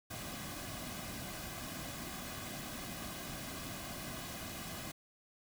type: noise with comb filter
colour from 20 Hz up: pink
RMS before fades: -44 dBFS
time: 0.1-4.92 s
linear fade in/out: 10 ms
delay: 2.2 ms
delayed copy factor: -0.6
effects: none